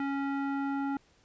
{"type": "tone with low-pass filter sweep", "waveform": "square", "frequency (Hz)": 277.2, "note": "C#4", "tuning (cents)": 0, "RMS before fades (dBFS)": -32, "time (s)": [0, 0.97], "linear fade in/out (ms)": 2, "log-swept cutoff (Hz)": [1800, 1200], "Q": 1.6, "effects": ["pink hiss -65 dBFS RMS until 1.24 s", "resampled to 16000 Hz"]}